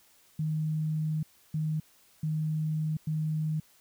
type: tone bursts at uneven times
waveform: sine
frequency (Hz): 155.56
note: D#3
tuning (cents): 0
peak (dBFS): -27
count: 4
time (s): 0.39-1.23 / 1.54-1.8 / 2.23-2.97 / 3.07-3.6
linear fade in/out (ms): 5
effects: white hiss -62 dBFS RMS until 3.8 s